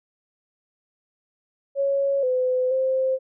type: tone with pitch steps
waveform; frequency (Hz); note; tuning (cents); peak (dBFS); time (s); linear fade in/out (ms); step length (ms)
sine; 554 / 508 / 524; C#5 / B4 / C5; -1 / +49 / +2; -19; 1.75-3.19; 50; 480
effects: none